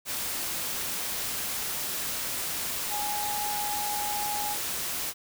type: tone in noise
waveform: sine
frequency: 830.6 Hz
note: G#5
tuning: in tune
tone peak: -31 dBFS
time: 2.89-4.57 s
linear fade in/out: 50 ms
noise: white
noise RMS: -32 dBFS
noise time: 0.05-5.14 s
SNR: -2 dB
effects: none